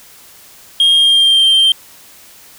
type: tone with pitch glide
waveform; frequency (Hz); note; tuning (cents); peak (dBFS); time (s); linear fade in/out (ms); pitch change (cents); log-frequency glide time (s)
sine; 3235 to 3154; G#7 to G7; -46 to +10; -4; 0.8-1.72; 2; -44; 0.94-1.48
effects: tanh soft clip ceiling -6 dBFS + white hiss -41 dBFS RMS until 2.58 s